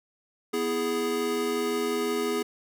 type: chord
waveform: square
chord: E major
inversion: second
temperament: equal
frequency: 246.9 / 329.6 / 415.3 Hz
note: B3 / E4 / G#4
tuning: 0 / 0 / 0 cents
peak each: -33 / -34 / -28 dBFS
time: 0.53-2.43 s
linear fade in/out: 10 ms
effects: none